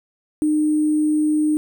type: tone with sample-and-hold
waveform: sine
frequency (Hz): 304.4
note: D#4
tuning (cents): -38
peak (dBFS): -15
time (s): 0.42-1.57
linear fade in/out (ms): 0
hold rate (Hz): 8820
effects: none